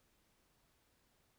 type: silence
effects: pink hiss -75 dBFS RMS until 1.38 s